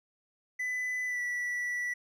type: tone with pitch glide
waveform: triangle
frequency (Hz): 2000 to 1956.6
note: B6 to B6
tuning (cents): +21 to -17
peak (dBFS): -29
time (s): 0.59-1.94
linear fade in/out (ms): 10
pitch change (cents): -38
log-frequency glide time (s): 1.06-1.21
effects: none